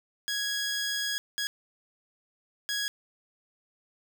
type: tone bursts at uneven times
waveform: 15% pulse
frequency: 1661.2 Hz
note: G#6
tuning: in tune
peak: -22 dBFS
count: 3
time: 0.28-1.18 / 1.38-1.47 / 2.69-2.88 s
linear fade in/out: 0 ms
effects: none